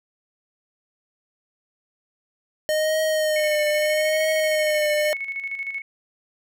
square tone with vibrato, 614 Hz, D#5, 23 cents flat, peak -20 dBFS, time 2.69-5.13 s, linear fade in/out 0 ms, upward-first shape triangle, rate 0.78 Hz, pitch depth 46 cents each way
sine tone with tremolo, 2203 Hz, C#7, 11 cents flat, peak -25 dBFS, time 3.36-5.82 s, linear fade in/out 2 ms, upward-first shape square, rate 13 Hz, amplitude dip 55%
effects none

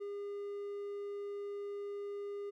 triangle tone, 405.6 Hz, G#4, 41 cents flat, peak -37 dBFS, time 0-2.51 s, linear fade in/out 20 ms, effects none

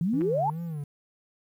sine exponential sweep, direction up, 157.4 to 934 Hz, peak -23 dBFS, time 0.01-0.5 s, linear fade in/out 2 ms
triangle tone with vibrato, 156.5 Hz, D#3, 10 cents sharp, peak -29 dBFS, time 0.13-0.84 s, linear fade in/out 5 ms, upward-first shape sine, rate 2.5 Hz, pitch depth 150 cents each way
clicks, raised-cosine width 0.5 ms, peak -29 dBFS, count 2, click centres 0.21 / 0.217 s
effects 10-bit

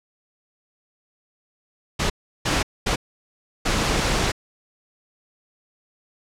pink noise bursts at uneven times, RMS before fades -21 dBFS, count 4, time 1.99-2.1 / 2.45-2.63 / 2.86-2.96 / 3.65-4.32 s, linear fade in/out 10 ms, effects low-pass 7000 Hz 12 dB/octave

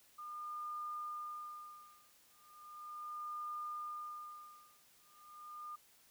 sine tone with tremolo, 1211 Hz, D#6, 47 cents flat, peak -40 dBFS, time 0.18-5.76 s, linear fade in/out 10 ms, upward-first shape sine, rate 0.37 Hz, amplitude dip 100%, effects white hiss -67 dBFS RMS until 6.1 s

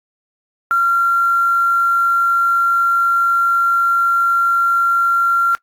sine tone with quantisation, 1376 Hz, F6, 26 cents flat, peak -11 dBFS, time 0.71-5.55 s, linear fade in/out 0 ms, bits 6, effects noise-tail reverb RT60 0.1 s tail -23 dB re dry + AAC 64 kbps

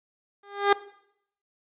15% pulse tone with exponential growth, 403.5 Hz, G#4, 50 cents flat, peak -8 dBFS, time 0.43-0.73 s, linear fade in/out 5 ms, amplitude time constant 65 ms, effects noise-tail reverb RT60 0.7 s tail -18 dB re dry + resampled to 8000 Hz

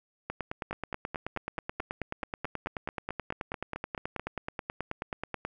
two click trains, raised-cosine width 0.5 ms, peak -18 / -20 dBFS, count 49 / 17, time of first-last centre 0.3-5.45 / 0.71-4.196 s, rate 9.32 / 4.59 Hz, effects none

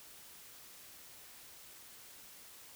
silence, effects white hiss -55 dBFS RMS until 2.75 s

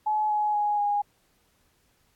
sine tone with pitch steps, 853 / 842.2 / 831.6 / 821.1 Hz, G#5 / G#5 / G#5 / G#5, +46 / +24 / +2 / -20 cents, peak -22 dBFS, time 0.06-1.02 s, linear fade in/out 10 ms, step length 240 ms, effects pink hiss -67 dBFS RMS until 2.15 s + AAC 64 kbps

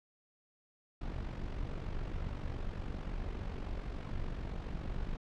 brown noise with amplitude modulation, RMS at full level -36 dBFS, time 1.01-5.17 s, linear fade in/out 5 ms, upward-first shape sine, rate 47.1 Hz, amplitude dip 60%, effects low-pass 4000 Hz 12 dB/octave

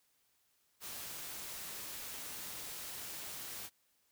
white noise, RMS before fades -45 dBFS, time 0.8-3.7 s, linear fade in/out 50 ms, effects white hiss -75 dBFS RMS until 4.11 s

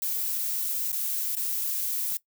violet noise with dropouts, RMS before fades -29 dBFS, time 0.02-2.17 s, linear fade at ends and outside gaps 2 ms, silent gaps 0.919-0.927 / 1.353-1.366 s, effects noise-tail reverb RT60 0.1 s tail -19 dB re dry

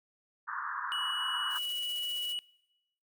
pink band-pass noise, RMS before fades -37 dBFS, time 0.47-1.59 s, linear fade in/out 20 ms, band 980 to 1700 Hz, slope 96 dB/octave
triangle tone, 2931 Hz, F#7, 17 cents flat, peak -31 dBFS, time 0.92-2.39 s, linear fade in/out 0 ms
blue noise with tremolo, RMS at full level -45 dBFS, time 1.49-2.36 s, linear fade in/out 50 ms, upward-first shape square, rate 15 Hz, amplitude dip 40%
effects noise-tail reverb RT60 0.9 s tail -23 dB re dry

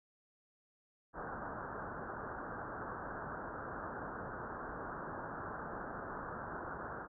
white low-pass noise, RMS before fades -44 dBFS, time 1.13-7.08 s, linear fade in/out 50 ms, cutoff 1600 Hz, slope 96 dB/octave, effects none

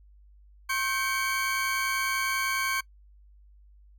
40% pulse tone cluster, 1076 / 1559 / 2262 Hz, C6 / G6 / C#7, +48 / -10 / +34 cents, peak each -30 dBFS, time 0.69-2.81 s, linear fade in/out 10 ms, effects noise-tail reverb RT60 0.1 s tail -23 dB re dry + added 50 Hz sine -52 dBFS peak until 3.98 s

